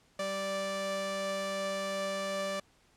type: tone pair together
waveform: sawtooth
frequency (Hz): 194.43 / 586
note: G3 / D5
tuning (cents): -14 / -4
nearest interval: octave + perfect fifth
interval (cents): 1910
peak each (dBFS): -37 / -29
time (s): 0.19-2.6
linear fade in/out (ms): 5
effects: pink hiss -66 dBFS RMS until 2.96 s + low-pass 9000 Hz 12 dB/octave